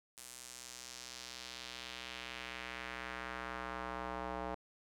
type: tone with band-pass filter sweep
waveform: square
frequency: 62.1 Hz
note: B1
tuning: 10 cents sharp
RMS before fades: -45 dBFS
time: 0.17-4.55 s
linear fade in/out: 5 ms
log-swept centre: 9200 to 780 Hz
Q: 1.4
effects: none